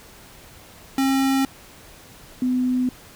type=tone pair in turn; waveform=square / sine; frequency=269.1 / 252.4 Hz; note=C4 / B3; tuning=+49 / +38 cents; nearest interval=minor second; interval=111 cents; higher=first; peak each=-18 dBFS; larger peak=neither; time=0.98-1.45 / 2.42-2.89 s; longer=neither; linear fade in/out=2 ms; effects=pink hiss -46 dBFS RMS until 3.15 s